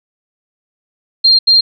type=tone bursts at uneven times; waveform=sine; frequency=4194 Hz; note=C8; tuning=3 cents sharp; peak=-5 dBFS; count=2; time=1.24-1.39 / 1.47-1.61 s; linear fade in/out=10 ms; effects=none